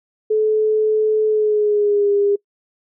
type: tone with pitch glide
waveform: sine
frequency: 431.7 to 405.1 Hz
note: A4 to G#4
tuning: -33 to -43 cents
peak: -13 dBFS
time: 0.3-2.36 s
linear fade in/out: 10 ms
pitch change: -110 cents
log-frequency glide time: 1.27-2.11 s
effects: noise-tail reverb RT60 0.1 s tail -23 dB re dry